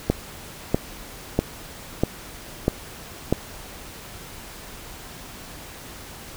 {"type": "click train", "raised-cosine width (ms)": 2, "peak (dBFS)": -4, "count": 6, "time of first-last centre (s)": [0.1, 3.326], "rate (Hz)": 1.55, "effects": ["pink hiss -40 dBFS RMS until 6.36 s"]}